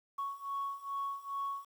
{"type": "beating tone pair", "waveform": "sine", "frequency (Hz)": [1108.7, 1111.1], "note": ["C#6", "C#6"], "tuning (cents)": [0, 4], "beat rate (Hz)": 2.4, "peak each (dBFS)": [-39, -37], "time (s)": [0.18, 1.65], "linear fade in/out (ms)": 10, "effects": ["tanh soft clip ceiling -30 dBFS", "10-bit"]}